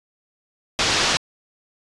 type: low-pass noise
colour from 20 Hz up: white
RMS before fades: -20 dBFS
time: 0.79-1.17 s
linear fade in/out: 0 ms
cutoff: 5700 Hz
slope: 24 dB/octave
effects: resampled to 24000 Hz